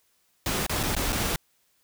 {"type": "noise with dropouts", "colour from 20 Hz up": "pink", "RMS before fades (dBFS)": -27, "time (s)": [0.46, 1.36], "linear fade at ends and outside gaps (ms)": 1, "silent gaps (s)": [[0.665, 0.695], [0.831, 0.835], [0.951, 0.965], [1.123, 1.128]], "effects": ["white hiss -68 dBFS RMS until 1.83 s"]}